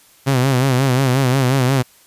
sawtooth tone with vibrato, 130.81 Hz, C3, in tune, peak -9 dBFS, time 0.26-1.83 s, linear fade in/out 20 ms, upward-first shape sine, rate 5.6 Hz, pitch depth 93 cents each way, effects white hiss -50 dBFS RMS until 2.06 s + resampled to 32000 Hz

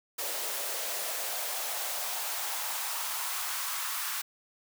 white noise with high-pass filter sweep, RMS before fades -34 dBFS, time 0.18-4.22 s, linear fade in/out 10 ms, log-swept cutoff 470 to 1200 Hz, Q 2.4, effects none

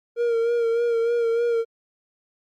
triangle tone with vibrato, 466.2 Hz, A#4, in tune, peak -17 dBFS, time 0.16-1.65 s, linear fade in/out 50 ms, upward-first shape sine, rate 3.3 Hz, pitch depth 35 cents each way, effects Opus 48 kbps

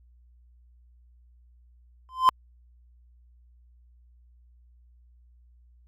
triangle tone with exponential growth, 1032 Hz, C6, 24 cents flat, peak -9 dBFS, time 2.09-2.29 s, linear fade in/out 0 ms, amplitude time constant 42 ms, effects added 60 Hz sine -54 dBFS peak until 5.87 s + Opus 48 kbps

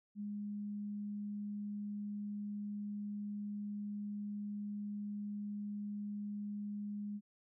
sine tone, 206.1 Hz, G#3, 13 cents flat, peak -39 dBFS, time 0.15-7.21 s, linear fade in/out 50 ms, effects none

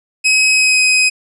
sawtooth tone with pitch glide, 2545 to 2520 Hz, D#7 to D#7, +39 to +21 cents, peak -6 dBFS, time 0.24-1.1 s, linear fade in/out 20 ms, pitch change -18 cents, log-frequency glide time 0.51-0.8 s, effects resampled to 24000 Hz

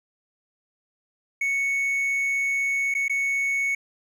triangle tone with dropouts, 2216 Hz, C#7, 1 cent flat, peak -20 dBFS, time 1.41-3.75 s, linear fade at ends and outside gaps 5 ms, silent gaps 2.941-2.949 / 3.082-3.096 s, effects none

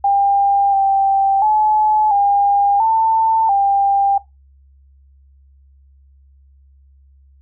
sine tone with pitch steps, 798 / 784 / 856 / 805 / 893 / 795 Hz, G5 / G5 / A5 / G5 / A5 / G5, +31 / 0 / -48 / +46 / +25 / +24 cents, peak -11 dBFS, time 0.04-4.18 s, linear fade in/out 5 ms, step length 690 ms, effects noise-tail reverb RT60 0.2 s tail -19 dB re dry + added 68 Hz sine -46 dBFS peak until 7.41 s

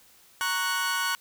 sawtooth chord, F# major, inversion first, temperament equal, 932.3 / 1108.7 / 1480 Hz, A#5 / C#6 / F#6, 0 / 0 / 0 cents, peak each -30 / -27 / -24 dBFS, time 0.41-1.15 s, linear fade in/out 0 ms, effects white hiss -57 dBFS RMS until 1.2 s

